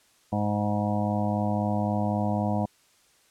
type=harmonic tone with a mistuned harmonic; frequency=103.83 Hz; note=G#2; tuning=in tune; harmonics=1 / 2 / 3 / 5 / 6 / 7 / 8 / 9; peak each=-29 / -27 / -35 / -36 / -34 / -32 / -39 / -37 dBFS; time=0.32-2.66 s; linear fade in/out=10 ms; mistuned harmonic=9; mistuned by=+40 cents; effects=white hiss -62 dBFS RMS until 3.3 s + low-pass 10000 Hz 12 dB/octave